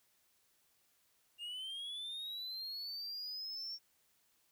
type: linear sweep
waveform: triangle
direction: up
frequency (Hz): 2799 to 5510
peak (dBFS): -40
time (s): 1.38-3.79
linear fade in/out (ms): 50
effects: white hiss -74 dBFS RMS until 4.51 s